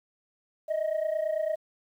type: tone pair together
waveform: sine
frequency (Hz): 613 / 642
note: D#5 / E5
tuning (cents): -26 / -46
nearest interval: minor second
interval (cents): 80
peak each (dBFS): -27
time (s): 0.68-1.56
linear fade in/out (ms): 20
effects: tanh soft clip ceiling -23 dBFS + 10-bit